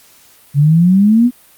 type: exponential sweep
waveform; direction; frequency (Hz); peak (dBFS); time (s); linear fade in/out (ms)
sine; up; 138.59 to 251.7; -6; 0.54-1.31; 50
effects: white hiss -46 dBFS RMS until 1.57 s + Opus 48 kbps